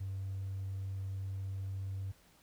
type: tone with hard clipping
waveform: sine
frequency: 96.6 Hz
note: G2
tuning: 25 cents flat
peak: -37 dBFS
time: 0-2.12 s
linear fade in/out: 10 ms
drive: 1 dB
effects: pink hiss -65 dBFS RMS until 2.42 s